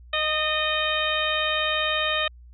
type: harmonic tone with a mistuned harmonic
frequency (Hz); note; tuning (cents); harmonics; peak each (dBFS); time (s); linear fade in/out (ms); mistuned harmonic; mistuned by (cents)
618; D#5; -12; 1 / 2 / 3 / 4 / 5 / 6; -29 / -29 / -29 / -29 / -29 / -29; 0.13-2.28; 5; 3; -25
effects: added 60 Hz sine -44 dBFS peak until 2.53 s